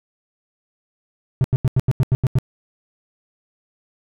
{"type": "tone bursts", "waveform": "triangle", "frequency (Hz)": 129.7, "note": "C3", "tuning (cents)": -15, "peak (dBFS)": -10, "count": 9, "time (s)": [1.41, 2.386], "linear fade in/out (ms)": 0, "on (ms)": 32, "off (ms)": 86, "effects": []}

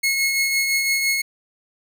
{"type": "tone with tremolo", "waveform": "sawtooth", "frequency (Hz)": 2174, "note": "C#7", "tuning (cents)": -34, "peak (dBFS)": -13, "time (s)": [0.03, 1.22], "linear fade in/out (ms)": 10, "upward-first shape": "triangle", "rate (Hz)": 5.9, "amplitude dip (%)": 40, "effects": []}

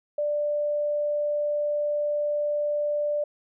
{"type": "tone", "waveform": "sine", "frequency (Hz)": 590, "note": "D5", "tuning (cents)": 8, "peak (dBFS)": -23, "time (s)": [0.18, 3.24], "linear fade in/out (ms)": 5, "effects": []}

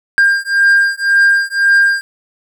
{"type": "beating tone pair", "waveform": "triangle", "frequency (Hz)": [1600, 1601.9], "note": ["G6", "G6"], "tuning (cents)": [35, 37], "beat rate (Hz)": 1.9, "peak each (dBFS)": -10, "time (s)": [0.18, 2.01], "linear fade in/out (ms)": 0, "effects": []}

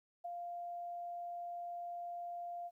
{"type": "tone with ADSR envelope", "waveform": "sine", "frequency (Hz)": 697, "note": "F5", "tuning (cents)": -4, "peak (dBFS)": -38, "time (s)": [0.24, 2.71], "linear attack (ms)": 14, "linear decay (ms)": 10, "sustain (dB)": -3, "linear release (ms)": 47, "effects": ["13-bit"]}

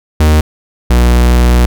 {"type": "tone pair in turn", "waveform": "45% pulse", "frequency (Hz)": [77, 60.55], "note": ["D#2", "B1"], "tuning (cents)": [-17, -34], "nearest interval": "major third", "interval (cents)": 417, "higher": "first", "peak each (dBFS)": -5, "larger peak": "neither", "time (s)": [[0.2, 0.41], [0.9, 1.66]], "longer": "second", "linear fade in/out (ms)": 5, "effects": []}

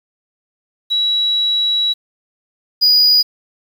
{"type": "tone pair in turn", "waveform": ["sine", "triangle"], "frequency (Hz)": [3900, 4914], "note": ["B7", "D#8"], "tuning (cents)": [-23, -22], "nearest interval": "major third", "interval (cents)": 401, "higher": "second", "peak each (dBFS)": [-13, -7], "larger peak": "second", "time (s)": [[0.9, 1.94], [2.81, 3.23]], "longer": "first", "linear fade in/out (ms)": 20, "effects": ["7-bit"]}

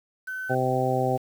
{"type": "tone", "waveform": "sine", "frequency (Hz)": 1518, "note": "F#6", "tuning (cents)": 44, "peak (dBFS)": -30, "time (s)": [0.27, 0.55], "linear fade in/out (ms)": 10}
{"type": "harmonic tone", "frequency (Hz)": 128.9, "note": "C3", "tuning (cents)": -26, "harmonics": [1, 2, 3, 4, 5, 6], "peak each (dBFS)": [-28, -31, -29, -28, -30, -27], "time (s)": [0.49, 1.18], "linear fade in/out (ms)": 20}
{"effects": ["8-bit"]}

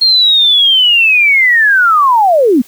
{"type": "linear sweep", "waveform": "sine", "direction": "down", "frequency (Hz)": [4258, 220], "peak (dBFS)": -5, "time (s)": [0.01, 2.62], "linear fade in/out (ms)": 10, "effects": ["white hiss -41 dBFS RMS until 2.67 s"]}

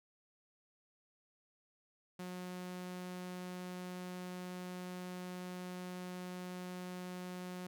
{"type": "tone", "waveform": "sawtooth", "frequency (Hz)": 181.1, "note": "F#3", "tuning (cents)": -37, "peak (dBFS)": -39, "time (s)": [2.19, 7.67], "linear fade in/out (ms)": 5, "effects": []}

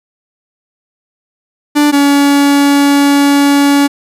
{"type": "tone pair in turn", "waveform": "45% pulse", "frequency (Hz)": [293.7, 283.5], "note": ["D4", "C#4"], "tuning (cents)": [0, 39], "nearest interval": "minor second", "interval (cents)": 61, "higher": "first", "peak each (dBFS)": -6, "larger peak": "neither", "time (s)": [[1.75, 1.92], [1.92, 3.88]], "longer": "second", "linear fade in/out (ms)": 20, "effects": ["resampled to 32000 Hz"]}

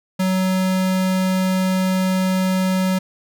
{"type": "tone", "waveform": "square", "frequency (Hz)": 187, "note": "F#3", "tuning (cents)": 19, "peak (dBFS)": -17, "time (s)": [0.19, 2.99], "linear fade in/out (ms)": 10, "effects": []}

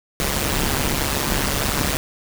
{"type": "noise with amplitude modulation", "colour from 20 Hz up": "pink", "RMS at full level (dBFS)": -18, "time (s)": [0.2, 1.97], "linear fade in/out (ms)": 0, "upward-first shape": "sine", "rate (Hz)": 141, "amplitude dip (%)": 80, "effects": []}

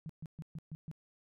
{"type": "tone bursts", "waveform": "sine", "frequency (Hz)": 158.2, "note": "D#3", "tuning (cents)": 29, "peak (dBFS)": -40, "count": 6, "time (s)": [0.06, 0.914], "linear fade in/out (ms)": 0, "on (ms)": 34, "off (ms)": 130, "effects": []}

